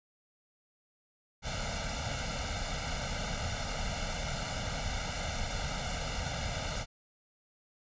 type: noise with comb filter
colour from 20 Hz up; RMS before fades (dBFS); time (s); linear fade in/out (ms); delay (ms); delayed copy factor
pink; -35; 1.42-6.86; 50; 1.4; +0.95
effects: resampled to 16000 Hz